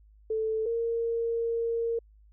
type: tone pair in turn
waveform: sine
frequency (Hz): 440 / 462.3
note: A4 / A#4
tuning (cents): 0 / -14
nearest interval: minor second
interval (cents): 86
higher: second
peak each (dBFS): -26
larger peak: neither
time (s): 0.3-0.66 / 0.66-1.99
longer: second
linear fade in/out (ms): 5
effects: added 52 Hz sine -54 dBFS peak until 2.32 s